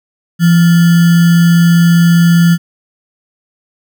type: tone with sample-and-hold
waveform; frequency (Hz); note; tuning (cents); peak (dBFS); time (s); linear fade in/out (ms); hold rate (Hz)
sine; 170; F3; -46; -4; 0.39-2.58; 50; 1575
effects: none